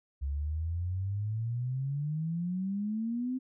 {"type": "exponential sweep", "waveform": "sine", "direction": "up", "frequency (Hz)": [67.6, 261.6], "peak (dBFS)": -30, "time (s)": [0.21, 3.39], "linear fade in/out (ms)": 20, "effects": []}